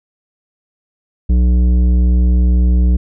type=tone with tanh clipping; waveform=triangle; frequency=61 Hz; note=B1; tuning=21 cents flat; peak=-10 dBFS; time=1.29-2.97 s; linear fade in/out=10 ms; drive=15 dB; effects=none